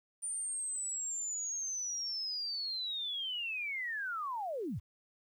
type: linear sweep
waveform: sine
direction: down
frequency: 9160 to 60.3 Hz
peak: -35 dBFS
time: 0.22-4.8 s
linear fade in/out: 20 ms
effects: 11-bit